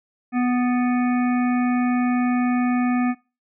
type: harmonic tone with a mistuned harmonic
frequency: 246.9 Hz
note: B3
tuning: in tune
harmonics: 1 / 3 / 5 / 7 / 9 / 10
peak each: -18 / -28 / -32 / -35 / -37 / -38 dBFS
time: 0.32-3.15 s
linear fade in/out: 50 ms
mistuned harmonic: 7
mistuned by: +23 cents
effects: noise-tail reverb RT60 0.3 s tail -21 dB re dry